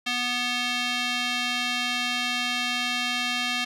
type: tone with band-pass filter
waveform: square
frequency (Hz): 245.6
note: B3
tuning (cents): -9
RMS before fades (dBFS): -27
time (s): 0.06-3.65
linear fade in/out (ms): 10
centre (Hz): 3100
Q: 1.6
effects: none